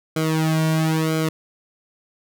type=tone with flanger; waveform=sawtooth; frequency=158.8 Hz; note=D#3; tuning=36 cents sharp; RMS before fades=-20 dBFS; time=0.16-1.29 s; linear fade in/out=5 ms; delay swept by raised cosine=1.1 to 2.4 ms; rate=1 Hz; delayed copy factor=-0.95; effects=none

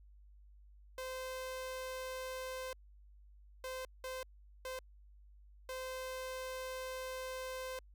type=tone bursts at uneven times; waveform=sawtooth; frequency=517 Hz; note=C5; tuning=21 cents flat; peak=-37 dBFS; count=5; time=0.98-2.73 / 3.64-3.85 / 4.04-4.23 / 4.65-4.79 / 5.69-7.79 s; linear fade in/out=2 ms; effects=added 50 Hz sine -57 dBFS peak until 7.94 s

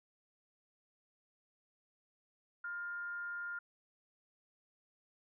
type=tone with frequency modulation; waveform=sine; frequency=1409 Hz; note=F6; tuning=15 cents sharp; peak=-39 dBFS; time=2.64-3.59 s; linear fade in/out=5 ms; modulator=388 Hz; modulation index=0.21; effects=none

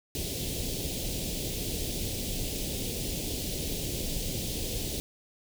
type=band-stop noise; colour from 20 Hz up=pink; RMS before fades=-33 dBFS; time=0.15-5 s; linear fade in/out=0 ms; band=550 to 2900 Hz; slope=24 dB/octave; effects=none

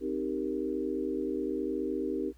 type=chord; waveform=sine; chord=C minor seventh; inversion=none; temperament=equal; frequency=261.6 / 311.1 / 392 / 466.2 Hz; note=C4 / Eb4 / G4 / Bb4; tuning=0 / 0 / 0 / 0 cents; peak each=-36 / -34 / -34 / -38 dBFS; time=0-2.33 s; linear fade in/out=50 ms; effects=added 60 Hz sine -53 dBFS peak until 2.37 s + pink hiss -67 dBFS RMS until 2.37 s

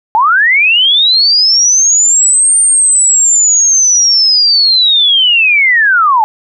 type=linear two-way sweep; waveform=sine; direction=up then down; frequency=830.6 to 8870 to 830.6 Hz; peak=-5 dBFS; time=0.15-6.24 s; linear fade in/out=0 ms; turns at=2.58 s; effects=none

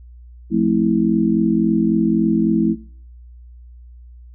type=chord; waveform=sine; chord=F major seventh; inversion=none; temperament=just; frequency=174.61 / 218.3 / 261.9 / 327.4 Hz; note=F3 / A3 / C4 / E4; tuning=0 / -13 / +2 / -12 cents; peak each=-21 / -17 / -23 / -18 dBFS; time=0.5-2.76 s; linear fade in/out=50 ms; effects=noise-tail reverb RT60 0.5 s tail -21 dB re dry + added 60 Hz sine -38 dBFS peak until 4.34 s

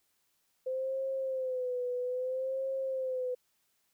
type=tone with vibrato; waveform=sine; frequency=514 Hz; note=C5; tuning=31 cents flat; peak=-31 dBFS; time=0.66-3.35 s; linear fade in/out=10 ms; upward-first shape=sine; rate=0.61 Hz; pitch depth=67 cents each way; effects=white hiss -75 dBFS RMS until 3.93 s

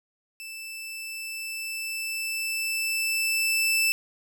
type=tone with level ramp; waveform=sawtooth; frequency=2644 Hz; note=E7; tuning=5 cents sharp; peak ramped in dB=-34 to -17 dBFS; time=0.4-3.92 s; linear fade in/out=0 ms; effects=none

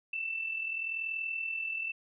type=tone with amplitude modulation; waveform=sine; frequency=2661 Hz; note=E7; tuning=16 cents sharp; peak=-30 dBFS; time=0.13-1.92 s; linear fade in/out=5 ms; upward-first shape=sine; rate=40.8 Hz; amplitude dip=55%; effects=none

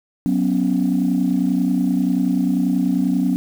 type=chord; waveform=sine; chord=F# suspended fourth; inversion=none; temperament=equal; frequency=185 / 246.9 / 277.2 Hz; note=F#3 / B3 / C#4; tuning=0 / 0 / 0 cents; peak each=-19 dBFS; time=0.26-3.36 s; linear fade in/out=0 ms; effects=tanh soft clip ceiling -9 dBFS + 7-bit

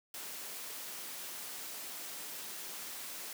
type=high-pass noise; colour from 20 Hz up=white; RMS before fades=-44 dBFS; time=0.14-3.33 s; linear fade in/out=2 ms; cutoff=200 Hz; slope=12 dB/octave; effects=none

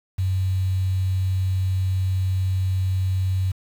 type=tone with quantisation; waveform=sine; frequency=93.9 Hz; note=F#2; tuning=26 cents sharp; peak=-19 dBFS; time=0.18-3.52 s; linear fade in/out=10 ms; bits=7; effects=none

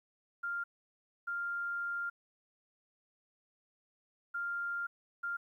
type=tone bursts at uneven times; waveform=sine; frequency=1396.9 Hz; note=F6; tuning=in tune; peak=-34 dBFS; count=4; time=0.43-0.64 / 1.27-2.1 / 4.34-4.87 / 5.23-5.37 s; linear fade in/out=10 ms; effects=12-bit

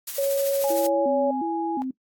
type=noise with tremolo; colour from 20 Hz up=blue; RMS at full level=-30 dBFS; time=0.07-0.87 s; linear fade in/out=5 ms; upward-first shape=sine; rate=13 Hz; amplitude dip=45%
type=tone with pitch glide; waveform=sine; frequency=554.4 to 563.1 Hz; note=C#5 to C#5; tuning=0 to +27 cents; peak=-20 dBFS; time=0.18-1.31 s; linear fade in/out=5 ms; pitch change=+27 cents; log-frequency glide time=0.62-1.17 s
type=tone; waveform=sine; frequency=830.6 Hz; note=G#5; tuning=in tune; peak=-27 dBFS; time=0.64-1.82 s; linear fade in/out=0 ms
type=tone with vibrato; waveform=sine; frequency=294 Hz; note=D4; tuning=2 cents sharp; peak=-26 dBFS; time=0.7-1.91 s; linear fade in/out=5 ms; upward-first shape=square; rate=1.4 Hz; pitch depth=210 cents each way
effects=noise-tail reverb RT60 0.1 s tail -19 dB re dry + AAC 64 kbps

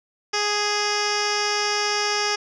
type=tone with low-pass filter; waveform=10% pulse; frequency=415.1 Hz; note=G#4; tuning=1 cent flat; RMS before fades=-23 dBFS; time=0.33-2.36 s; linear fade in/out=10 ms; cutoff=5100 Hz; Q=5.8; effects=none

